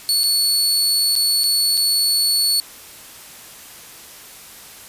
sawtooth tone with dropouts, 4421 Hz, C#8, 5 cents flat, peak -12 dBFS, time 0.09-2.6 s, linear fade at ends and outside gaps 0 ms, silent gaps 0.234-0.239 / 1.154-1.162 / 1.435-1.44 / 1.771-1.775 s, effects white hiss -40 dBFS RMS until 4.88 s + resampled to 32000 Hz

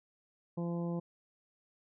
harmonic tone, 171.2 Hz, F3, 34 cents flat, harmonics 1 / 2 / 3 / 4 / 5 / 6, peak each -34 / -41 / -43 / -51 / -51 / -53 dBFS, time 0.57-1 s, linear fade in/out 10 ms, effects none

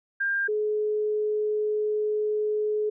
sine tone pair in turn, 1598 / 424.4 Hz, G6 / G#4, +33 / +38 cents, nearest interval octave + major seventh, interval 2295 cents, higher first, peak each -23 dBFS, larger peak neither, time 0.2-0.48 / 0.48-2.9 s, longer second, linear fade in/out 10 ms, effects none

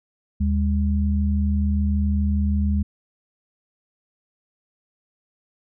sine tone pair together, 76 / 202.9 Hz, D#2 / G#3, -40 / -40 cents, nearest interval octave + perfect fourth, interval 1700 cents, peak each -19 / -23 dBFS, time 0.4-2.83 s, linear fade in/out 10 ms, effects none

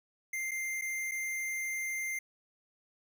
square tone with dropouts, 2096 Hz, C7, 2 cents sharp, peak -34 dBFS, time 0.33-2.19 s, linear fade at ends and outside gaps 5 ms, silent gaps 0.511-0.515 / 0.813-0.819 / 1.113-1.117 s, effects none

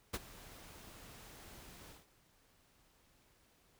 pink noise with ADSR envelope, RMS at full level -37 dBFS, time 0.13-2.07 s, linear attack 15 ms, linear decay 33 ms, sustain -18 dB, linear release 180 ms, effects pink hiss -70 dBFS RMS until 3.79 s

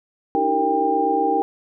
sine tone cluster, 293.7 / 321.4 / 391.1 / 460.7 / 795 Hz, D4 / E4 / G4 / A#4 / G5, 0 / -44 / -4 / -20 / +24 cents, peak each -27 / -25 / -26 / -24 / -19 dBFS, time 0.35-1.42 s, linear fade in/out 0 ms, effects none

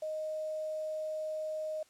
sine tone with quantisation, 622.3 Hz, D#5, in tune, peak -34 dBFS, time 0.02-1.83 s, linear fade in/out 5 ms, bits 9, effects white hiss -65 dBFS RMS until 1.89 s + low-pass 9000 Hz 12 dB/octave

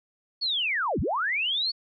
sine linear two-way sweep, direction down then up, 4491 to 46 to 4491 Hz, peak -24 dBFS, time 0.41-1.72 s, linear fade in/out 20 ms, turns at 1 s, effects none

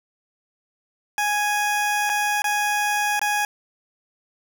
20% pulse tone with dropouts, 830.6 Hz, G#5, in tune, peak -15 dBFS, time 1.18-3.45 s, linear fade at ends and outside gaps 1 ms, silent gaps 2.094-2.098 / 2.42-2.442 / 3.194-3.215 s, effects none

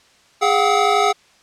square tone cluster, 410.7 / 713 / 765 / 1284 Hz, G#4 / F5 / G5 / E6, -19 / +36 / -42 / -46 cents, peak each -20 dBFS, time 0.41-1.13 s, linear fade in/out 20 ms, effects white hiss -53 dBFS RMS until 1.42 s + low-pass 6000 Hz 12 dB/octave

